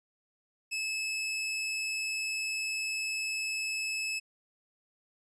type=tone; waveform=sawtooth; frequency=2600 Hz; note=E7; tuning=24 cents flat; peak=-28 dBFS; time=0.71-4.2 s; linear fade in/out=20 ms; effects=resampled to 22050 Hz